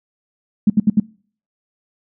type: tone bursts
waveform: sine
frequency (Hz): 209.6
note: G#3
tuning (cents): +16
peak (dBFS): -8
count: 4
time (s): 0.67-1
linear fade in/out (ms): 5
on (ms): 30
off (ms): 70
effects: noise-tail reverb RT60 0.5 s tail -25 dB re dry